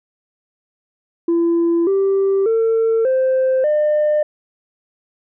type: tone with pitch steps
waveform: sine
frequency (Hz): 338 / 390.5 / 451.2 / 521.3 / 602.2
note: E4 / G4 / A4 / C5 / D5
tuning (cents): +43 / -7 / +44 / -6 / +43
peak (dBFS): -11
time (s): 1.28-4.23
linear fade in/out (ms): 5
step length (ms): 590
effects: tanh soft clip ceiling -11 dBFS